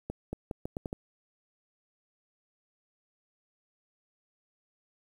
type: accelerating click train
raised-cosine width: 2 ms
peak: -21 dBFS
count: 7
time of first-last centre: 0.1-0.929 s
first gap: 230 ms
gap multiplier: 0.79
effects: 9-bit